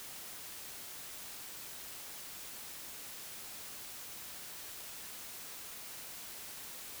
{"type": "silence", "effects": ["white hiss -47 dBFS RMS until 7 s"]}